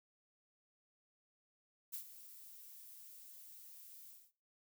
violet noise with ADSR envelope, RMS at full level -43 dBFS, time 1.92-4.32 s, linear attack 23 ms, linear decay 91 ms, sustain -13 dB, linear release 240 ms, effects noise-tail reverb RT60 0.4 s tail -20 dB re dry

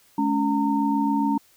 sine tone cluster, 214.3 / 281.6 / 916 Hz, A3 / C#4 / A#5, -45 / +27 / -31 cents, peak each -25 / -22 / -25 dBFS, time 0.18-1.38 s, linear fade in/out 5 ms, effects white hiss -58 dBFS RMS until 1.56 s

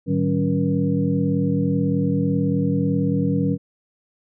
sine tone cluster, 106.1 / 151.2 / 189.4 / 279.6 / 477.9 Hz, G#2 / D#3 / F#3 / C#4 / A#4, +38 / -49 / +41 / +15 / +43 cents, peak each -27 / -23 / -22 / -23 / -28 dBFS, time 0.06-3.58 s, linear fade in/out 50 ms, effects none

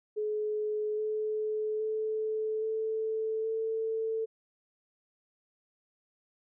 sine tone with pitch steps, 425 / 429.9 / 434.9 / 440 / 445.1 Hz, G#4 / A4 / A4 / A4 / A4, +40 / -40 / -20 / 0 / +20 cents, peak -29 dBFS, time 0.16-4.26 s, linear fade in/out 20 ms, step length 820 ms, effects none

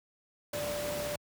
sine tone in noise, 587.3 Hz, D5, in tune, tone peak -34 dBFS, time 0.53-1.16 s, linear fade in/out 5 ms, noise pink, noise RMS -38 dBFS, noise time 0.53-1.16 s, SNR +1 dB, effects high-pass 80 Hz 12 dB/octave

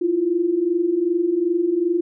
sine tone pair together, 326.6 / 349.2 Hz, E4 / F4, -16 / 0 cents, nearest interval minor second, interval 116 cents, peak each -23 / -18 dBFS, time 0.01-2.01 s, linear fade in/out 10 ms, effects none

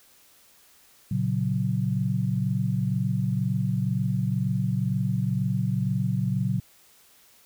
sine chord, F# major, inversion first, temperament equal, 116.54 / 138.59 / 185 Hz, A#2 / C#3 / F#3, 0 / 0 / 0 cents, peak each -27 dBFS, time 1.11-6.6 s, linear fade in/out 5 ms, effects white hiss -57 dBFS RMS until 7.45 s

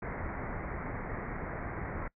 pink low-pass noise, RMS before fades -38 dBFS, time 0.02-2.08 s, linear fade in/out 5 ms, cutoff 2200 Hz, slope 96 dB/octave, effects noise-tail reverb RT60 0.1 s tail -23 dB re dry

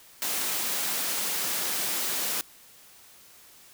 white high-pass noise, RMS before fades -29 dBFS, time 0.22-2.41 s, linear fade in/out 0 ms, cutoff 160 Hz, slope 24 dB/octave, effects white hiss -53 dBFS RMS until 3.73 s

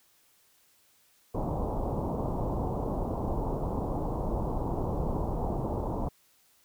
pink low-pass noise, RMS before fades -31 dBFS, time 1.34-6.09 s, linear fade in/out 10 ms, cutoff 1000 Hz, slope 48 dB/octave, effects white hiss -65 dBFS RMS until 6.64 s

